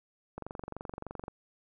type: click train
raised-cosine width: 1 ms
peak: -25 dBFS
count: 22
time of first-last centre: 0.38-1.281 s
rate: 23.3 Hz
effects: none